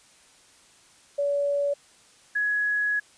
sine tone pair in turn, 570 / 1677.8 Hz, C#5 / G#6, +48 / +17 cents, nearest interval octave + perfect fifth, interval 1869 cents, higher second, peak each -22 / -22 dBFS, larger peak neither, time 1.18-1.74 / 2.35-3 s, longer second, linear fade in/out 10 ms, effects white hiss -56 dBFS RMS until 3.17 s + resampled to 22050 Hz

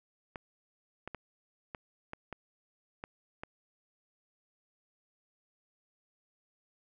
clicks, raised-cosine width 0.5 ms, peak -25 dBFS, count 8, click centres 0.358 / 1.076 / 1.147 / 1.748 / 2.134 / 2.327 / 3.039 / 3.435 s, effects none

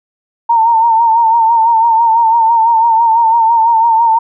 sine tone with vibrato, 913 Hz, A#5, 36 cents flat, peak -6 dBFS, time 0.49-4.19 s, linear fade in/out 10 ms, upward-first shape sine, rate 6 Hz, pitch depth 54 cents each way, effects none

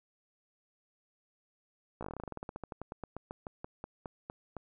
slowing click train, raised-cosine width 1 ms, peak -26 dBFS, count 29, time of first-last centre 2.01-4.567 s, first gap 16 ms, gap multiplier 1.11, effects none

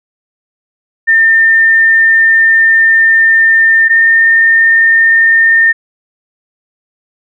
sine tone pair in turn, 1805 / 1817.6 Hz, A6 / A#6, +44 / -44 cents, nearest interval unison, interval 12 cents, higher second, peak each -4 dBFS, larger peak neither, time 1.07-3.89 / 3.89-5.73 s, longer first, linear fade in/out 20 ms, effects none

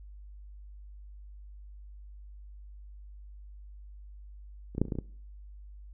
clicks, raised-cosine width 3 ms, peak -30 / -18 / -11 / -26 / -30 / -18 / -24 / -19 dBFS, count 8, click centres 4.75 / 4.781 / 4.816 / 4.853 / 4.883 / 4.922 / 4.954 / 4.987 s, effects noise-tail reverb RT60 0.5 s tail -21 dB re dry + added 50 Hz sine -45 dBFS peak until 5.93 s

